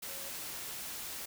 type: tone in noise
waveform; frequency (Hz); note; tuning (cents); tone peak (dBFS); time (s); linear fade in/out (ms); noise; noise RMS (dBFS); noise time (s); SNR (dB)
sine; 548; C#5; -20; -52; 0.08-0.3; 10; white; -42; 0.02-1.26; -13
effects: none